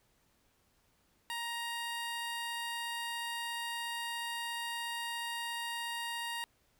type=tone; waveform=15% pulse; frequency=937 Hz; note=A#5; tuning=9 cents sharp; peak=-30 dBFS; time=1.3-6.44 s; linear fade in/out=0 ms; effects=pink hiss -72 dBFS RMS until 6.79 s